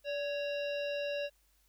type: harmonic tone with a mistuned harmonic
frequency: 554.4 Hz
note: C#5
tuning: in tune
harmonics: 1 / 3 / 5 / 7 / 9 / 10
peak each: -34 / -46 / -42 / -48 / -56 / -57 dBFS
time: 0.04-1.3 s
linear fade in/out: 50 ms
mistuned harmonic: 1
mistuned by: +68 cents
effects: added 49 Hz sine -70 dBFS peak until 1.68 s + white hiss -72 dBFS RMS until 1.68 s